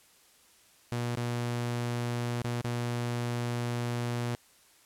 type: tone with dropouts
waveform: sawtooth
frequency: 120 Hz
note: B2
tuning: 49 cents flat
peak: -26 dBFS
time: 0.92-4.35 s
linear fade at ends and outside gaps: 0 ms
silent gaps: 1.155-1.173 / 2.42-2.444 / 2.614-2.644 s
effects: white hiss -61 dBFS RMS until 4.85 s + low-pass 12000 Hz 12 dB/octave